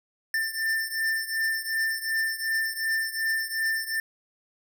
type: beating tone pair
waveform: square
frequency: 1786 / 1788.7 Hz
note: A6 / A6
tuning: +25 / +28 cents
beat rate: 2.7 Hz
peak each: -28 / -31 dBFS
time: 0.34-4 s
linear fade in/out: 2 ms
effects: none